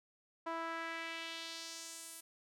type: tone with band-pass filter sweep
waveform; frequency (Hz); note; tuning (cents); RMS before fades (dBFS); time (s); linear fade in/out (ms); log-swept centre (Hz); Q
sawtooth; 329.6; E4; 0; -44; 0.46-2.21; 10; 1000 to 11000; 1.7
effects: none